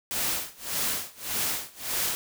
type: noise with tremolo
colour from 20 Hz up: white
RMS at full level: -27 dBFS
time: 0.11-2.15 s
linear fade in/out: 0 ms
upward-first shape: sine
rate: 1.7 Hz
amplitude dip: 95%
effects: none